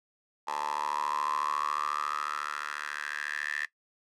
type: tone with high-pass filter sweep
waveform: 10% pulse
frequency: 74 Hz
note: D2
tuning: 14 cents sharp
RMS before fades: -33 dBFS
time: 0.47-3.66 s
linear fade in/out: 10 ms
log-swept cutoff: 850 to 1800 Hz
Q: 9.3
effects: noise-tail reverb RT60 0.1 s tail -18 dB re dry + low-pass 9000 Hz 12 dB/octave